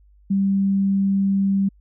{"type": "tone", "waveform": "sine", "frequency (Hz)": 196, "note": "G3", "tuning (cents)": 0, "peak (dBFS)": -16, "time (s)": [0.3, 1.69], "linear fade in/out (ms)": 10, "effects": ["added 50 Hz sine -50 dBFS peak until 1.8 s"]}